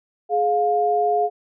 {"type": "tone pair together", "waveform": "sine", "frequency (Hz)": [420.2, 706.7], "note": ["G#4", "F5"], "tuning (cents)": [20, 20], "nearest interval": "major sixth", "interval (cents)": 900, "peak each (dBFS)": [-21, -18], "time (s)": [0.29, 1.3], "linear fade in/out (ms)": 50, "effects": []}